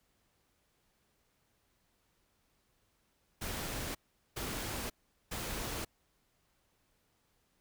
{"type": "noise bursts", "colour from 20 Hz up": "pink", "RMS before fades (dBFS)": -39, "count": 3, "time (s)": [3.41, 5.85], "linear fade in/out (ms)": 10, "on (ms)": 540, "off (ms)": 410, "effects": ["pink hiss -75 dBFS RMS until 7.6 s"]}